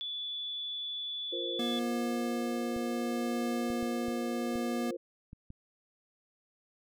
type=tone; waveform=sine; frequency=3452 Hz; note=A7; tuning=34 cents flat; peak=-35 dBFS; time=0.01-1.79 s; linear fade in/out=0 ms
type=chord; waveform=sine; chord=F suspended fourth; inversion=none; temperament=equal; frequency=349.2 / 466.2 / 523.3 Hz; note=F4 / Bb4 / C5; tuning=0 / 0 / 0 cents; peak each=-38 / -41 / -40 dBFS; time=1.32-4.97 s; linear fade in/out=10 ms
type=tone with tremolo; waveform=square; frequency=239.1 Hz; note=A#3; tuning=44 cents sharp; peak=-32 dBFS; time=1.59-4.91 s; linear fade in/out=5 ms; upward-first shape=triangle; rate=0.66 Hz; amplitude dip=25%
type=clicks; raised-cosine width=5 ms; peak=-34 dBFS; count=7; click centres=2.764 / 3.702 / 3.828 / 4.083 / 4.556 / 5.331 / 5.504 s
effects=none

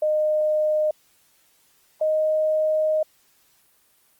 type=tone pair in turn; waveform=sine; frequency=613 / 621.6 Hz; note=D#5 / D#5; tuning=-26 / -2 cents; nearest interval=unison; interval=24 cents; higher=second; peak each=-18 dBFS; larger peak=neither; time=0.02-0.91 / 2.01-3.03 s; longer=second; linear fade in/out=5 ms; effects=white hiss -61 dBFS RMS until 4.19 s + Opus 24 kbps

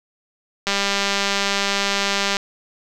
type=click train; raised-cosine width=0.2 ms; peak=-3 dBFS; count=339; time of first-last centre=0.67-2.368 s; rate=199 Hz; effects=none

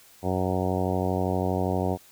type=harmonic tone; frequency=92.5 Hz; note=F#2; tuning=in tune; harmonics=1 / 2 / 3 / 4 / 5 / 6 / 7 / 8 / 9 / 10; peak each=-29 / -30 / -32 / -32 / -33 / -34 / -34 / -33 / -39 / -39 dBFS; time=0.22-1.98 s; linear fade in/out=50 ms; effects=white hiss -54 dBFS RMS until 2.11 s

